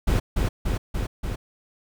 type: noise with echo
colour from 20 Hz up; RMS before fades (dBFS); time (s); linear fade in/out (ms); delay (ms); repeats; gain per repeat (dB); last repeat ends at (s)
brown; -20; 0.07-0.2; 10; 290; 4; -2; 1.36
effects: none